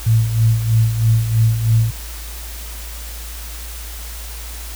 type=tone with tremolo; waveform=sine; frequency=112.7 Hz; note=A2; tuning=42 cents sharp; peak=-9 dBFS; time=0.06-1.91 s; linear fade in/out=10 ms; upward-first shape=sine; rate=3.1 Hz; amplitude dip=65%; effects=added 56 Hz sine -29 dBFS peak until 4.75 s + white hiss -34 dBFS RMS until 4.75 s